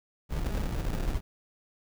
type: noise with sample-and-hold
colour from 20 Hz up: brown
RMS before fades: -30 dBFS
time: 0.29-1.21 s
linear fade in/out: 50 ms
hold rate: 1050 Hz
effects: none